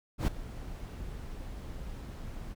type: noise with ADSR envelope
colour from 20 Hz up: brown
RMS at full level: -24 dBFS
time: 0.18-2.55 s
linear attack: 94 ms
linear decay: 12 ms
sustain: -17 dB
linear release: 33 ms
effects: none